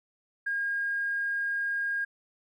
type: tone with tanh clipping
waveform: triangle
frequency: 1623 Hz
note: G#6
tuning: 40 cents flat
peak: -27 dBFS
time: 0.46-2.05 s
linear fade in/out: 10 ms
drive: 3 dB
effects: none